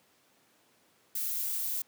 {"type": "noise", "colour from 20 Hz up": "violet", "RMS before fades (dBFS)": -33, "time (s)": [1.15, 1.82], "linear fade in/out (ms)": 5, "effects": ["pink hiss -66 dBFS RMS until 1.87 s", "high-pass 200 Hz 12 dB/octave"]}